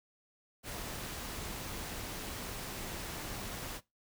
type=noise with amplitude modulation; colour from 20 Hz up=pink; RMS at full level=-40 dBFS; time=0.63-3.81 s; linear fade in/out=50 ms; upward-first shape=sine; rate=274 Hz; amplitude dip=35%; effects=noise-tail reverb RT60 0.2 s tail -20 dB re dry